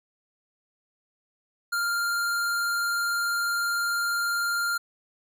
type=tone with vibrato; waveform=square; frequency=1396.9 Hz; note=F6; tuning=in tune; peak=-25 dBFS; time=1.72-4.78 s; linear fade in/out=10 ms; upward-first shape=triangle; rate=20 Hz; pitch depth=21 cents each way; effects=none